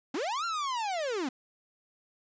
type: linear two-way sweep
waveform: 45% pulse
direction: up then down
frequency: 239.2 to 1396.9 to 239.2 Hz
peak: -30 dBFS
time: 0.14-1.29 s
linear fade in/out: 5 ms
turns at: 0.45 s
effects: resampled to 16000 Hz + 12-bit